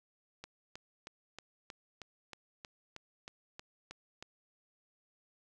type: click train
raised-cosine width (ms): 0.2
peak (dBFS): -28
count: 13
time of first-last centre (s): 0.44-4.225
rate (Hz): 3.17
effects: none